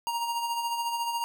square tone with tremolo, 937 Hz, A#5, 9 cents sharp, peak -27 dBFS, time 0.07-1.24 s, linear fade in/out 0 ms, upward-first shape sine, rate 14 Hz, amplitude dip 45%, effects none

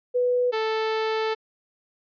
sine / sawtooth tone pair in turn, 493.9 / 440 Hz, B4 / A4, 0 / 0 cents, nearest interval major second, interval 200 cents, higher first, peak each -19 dBFS, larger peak neither, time 0.14-0.52 / 0.52-1.35 s, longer second, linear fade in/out 20 ms, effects resampled to 11025 Hz

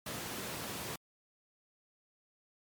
pink high-pass noise, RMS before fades -41 dBFS, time 0.06-0.96 s, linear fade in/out 5 ms, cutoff 120 Hz, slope 12 dB/octave, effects MP3 96 kbps

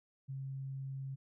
sine tone, 135 Hz, C#3, 45 cents flat, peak -39 dBFS, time 0.28-1.16 s, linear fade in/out 20 ms, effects none

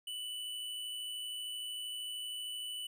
square tone with amplitude modulation, 2975 Hz, F#7, 9 cents sharp, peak -38 dBFS, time 0.07-2.87 s, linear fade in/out 5 ms, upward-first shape sine, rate 113 Hz, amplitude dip 35%, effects none

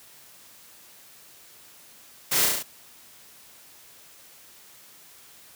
white noise with echo, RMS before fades -24 dBFS, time 2.31-2.46 s, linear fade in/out 10 ms, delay 34 ms, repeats 5, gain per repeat -2 dB, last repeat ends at 2.63 s, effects white hiss -51 dBFS RMS until 5.55 s + high-pass 60 Hz 12 dB/octave

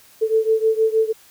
sine beating tone pair, 440 / 446.4 Hz, A4 / A4, 0 / +25 cents, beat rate 6.4 Hz, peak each -17 / -19 dBFS, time 0.21-1.13 s, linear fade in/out 20 ms, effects white hiss -50 dBFS RMS until 1.3 s

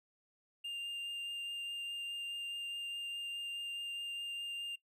triangle tone with vibrato, 2800 Hz, F7, 4 cents sharp, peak -37 dBFS, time 0.64-4.76 s, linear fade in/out 10 ms, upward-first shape triangle, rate 4.8 Hz, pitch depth 8 cents each way, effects noise-tail reverb RT60 0.1 s tail -21 dB re dry

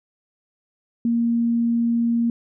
sine tone, 233.7 Hz, A#3, 5 cents sharp, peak -17 dBFS, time 1.05-2.3 s, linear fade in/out 2 ms, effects none

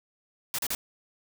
white noise bursts, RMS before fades -30 dBFS, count 3, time 0.54-0.749 s, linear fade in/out 0 ms, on 45 ms, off 37 ms, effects none

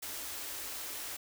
white band-stop noise, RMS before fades -41 dBFS, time 0.02-1.17 s, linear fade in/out 10 ms, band 110 to 240 Hz, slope 96 dB/octave, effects none

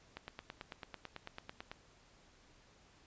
click train, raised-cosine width 0.3 ms, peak -28 dBFS, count 15, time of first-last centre 0.17-1.715 s, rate 9.06 Hz, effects pink hiss -65 dBFS RMS until 3.06 s + resampled to 16000 Hz

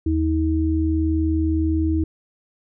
sine tone pair together, 79.65 / 318.6 Hz, D#2 / D#4, +41 / +41 cents, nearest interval 2 octaves, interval 2400 cents, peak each -20 dBFS, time 0.06-2.04 s, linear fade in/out 5 ms, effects none

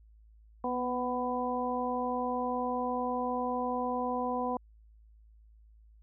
harmonic tone with a mistuned harmonic, 249.3 Hz, B3, 16 cents sharp, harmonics 1 / 2 / 3 / 4, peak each -35 / -35 / -35 / -35 dBFS, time 0.64-4.57 s, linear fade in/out 2 ms, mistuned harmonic 1, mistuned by -18 cents, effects added 54 Hz sine -55 dBFS peak until 6.02 s

